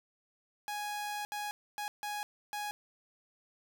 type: tone bursts at uneven times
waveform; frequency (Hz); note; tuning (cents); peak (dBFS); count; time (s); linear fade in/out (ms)
sawtooth; 830.6; G#5; 0; -32; 5; 0.68-1.25 / 1.32-1.51 / 1.78-1.88 / 2.03-2.23 / 2.53-2.71; 0
effects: none